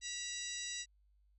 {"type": "harmonic tone with a mistuned harmonic", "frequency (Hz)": 974, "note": "B5", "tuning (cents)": -24, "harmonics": [2, 3, 4, 5, 6, 7, 8], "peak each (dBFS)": [-48, -50, -45, -52, -46, -52, -47], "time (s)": [0.01, 0.86], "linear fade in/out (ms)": 50, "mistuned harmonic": 3, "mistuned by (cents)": -85, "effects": ["added 50 Hz sine -67 dBFS peak until 1.38 s"]}